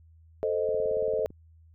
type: chord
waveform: sine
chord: A diminished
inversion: none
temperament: equal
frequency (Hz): 440 / 523.3 / 622.3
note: A4 / C5 / Eb5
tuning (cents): 0 / 0 / 0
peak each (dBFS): -28 / -30 / -30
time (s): 0.43-1.26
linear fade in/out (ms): 0
type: click train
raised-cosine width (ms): 3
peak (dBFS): -33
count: 12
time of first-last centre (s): 0.69-1.305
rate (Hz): 17.9
effects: added 81 Hz sine -53 dBFS peak until 1.74 s